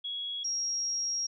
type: tone pair in turn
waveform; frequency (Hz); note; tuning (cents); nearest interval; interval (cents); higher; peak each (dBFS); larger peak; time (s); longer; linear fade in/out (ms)
sine; 3335 / 5609; G#7 / F8; +7 / +7; major sixth; 900; second; -33 / -29; second; 0.04-0.44 / 0.44-1.27; second; 10
effects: none